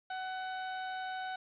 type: tone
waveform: 30% pulse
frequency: 749 Hz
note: F#5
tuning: 21 cents sharp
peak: -34 dBFS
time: 0.1-1.36 s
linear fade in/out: 5 ms
effects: resampled to 8000 Hz + 10-bit